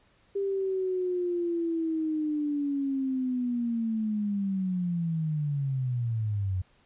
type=linear sweep; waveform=sine; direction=down; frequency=398.6 to 90 Hz; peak=-26 dBFS; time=0.35-6.62 s; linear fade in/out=10 ms; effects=pink hiss -64 dBFS RMS until 6.85 s + resampled to 8000 Hz